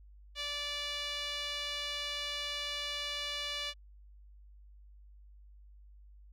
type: tone with band-pass filter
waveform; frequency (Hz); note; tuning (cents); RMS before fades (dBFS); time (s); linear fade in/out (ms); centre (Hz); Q
sawtooth; 582; D5; -16; -38; 0.35-3.74; 50; 3400; 2.6
effects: added 50 Hz sine -53 dBFS peak until 6.32 s